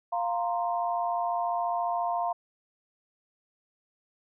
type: chord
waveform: sine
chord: F suspended fourth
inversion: none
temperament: equal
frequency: 698.5 / 932.3 / 1046.5 Hz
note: F5 / Bb5 / C6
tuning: 0 / 0 / 0 cents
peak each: -28 / -32 / -34 dBFS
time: 0.12-2.33 s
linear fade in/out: 10 ms
effects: none